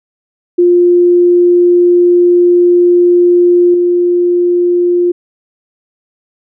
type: tone with level steps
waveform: sine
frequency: 352 Hz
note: F4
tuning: 14 cents sharp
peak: -4 / -7 dBFS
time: 0.58-5.12 s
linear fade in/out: 10 ms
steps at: 3.74 s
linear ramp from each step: 2 ms
effects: none